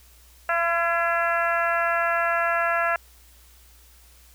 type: harmonic tone with a mistuned harmonic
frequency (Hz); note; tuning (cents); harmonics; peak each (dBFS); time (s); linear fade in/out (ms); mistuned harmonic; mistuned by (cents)
339.2; E4; +50; 2 / 3 / 4 / 5 / 6 / 7 / 8; -25 / -31 / -25 / -26 / -34 / -37 / -35; 0.49-2.96; 2; 5; -18
effects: added 60 Hz sine -52 dBFS peak until 4.34 s + white hiss -55 dBFS RMS until 4.34 s